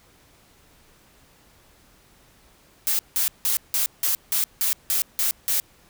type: noise bursts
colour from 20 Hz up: blue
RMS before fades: -22 dBFS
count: 10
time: 2.87-5.6 s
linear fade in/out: 0 ms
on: 120 ms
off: 170 ms
effects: pink hiss -56 dBFS RMS until 5.89 s